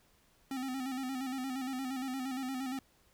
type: tone with vibrato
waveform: square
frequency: 261.6 Hz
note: C4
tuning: in tune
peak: -36 dBFS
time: 0.51-2.79 s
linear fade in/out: 2 ms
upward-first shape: square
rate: 8.6 Hz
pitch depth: 52 cents each way
effects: pink hiss -68 dBFS RMS until 3.13 s